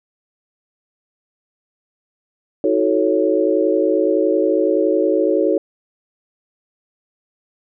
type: chord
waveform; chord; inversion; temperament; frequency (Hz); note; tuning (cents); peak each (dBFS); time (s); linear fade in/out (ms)
sine; D# half-diminished seventh; none; equal with one note detuned; 318.4 / 370 / 440 / 554.4; D#4 / F#4 / A4 / C#5; +40 / 0 / 0 / 0; -19; 2.64-5.58; 2
effects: none